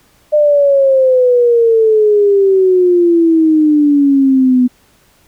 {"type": "exponential sweep", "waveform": "sine", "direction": "down", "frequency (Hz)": [605, 247.1], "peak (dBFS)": -6, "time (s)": [0.32, 4.68], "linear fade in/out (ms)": 20, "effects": ["pink hiss -51 dBFS RMS until 5.27 s"]}